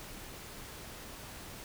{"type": "silence", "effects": ["pink hiss -47 dBFS RMS until 1.64 s"]}